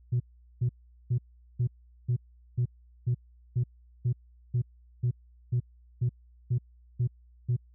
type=tone bursts; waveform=sine; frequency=122.2 Hz; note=B2; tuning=18 cents flat; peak=-21 dBFS; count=16; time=0.12-7.566 s; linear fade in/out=10 ms; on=81 ms; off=410 ms; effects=tanh soft clip ceiling -21 dBFS + added 60 Hz sine -54 dBFS peak until 7.74 s